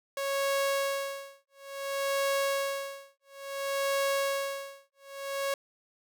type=tone with tremolo; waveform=sawtooth; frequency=552 Hz; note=C#5; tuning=7 cents flat; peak=-22 dBFS; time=0.17-5.54 s; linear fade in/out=2 ms; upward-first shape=sine; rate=0.58 Hz; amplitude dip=100%; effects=none